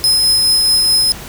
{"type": "tone with tremolo", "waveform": "sawtooth", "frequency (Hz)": 5100, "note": "D#8", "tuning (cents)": 42, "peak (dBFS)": -6, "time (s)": [0.04, 1.12], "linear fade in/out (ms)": 0, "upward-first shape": "triangle", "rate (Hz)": 4.7, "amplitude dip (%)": 25, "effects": ["added 48 Hz sine -36 dBFS peak until 1.28 s", "pink hiss -31 dBFS RMS until 1.28 s"]}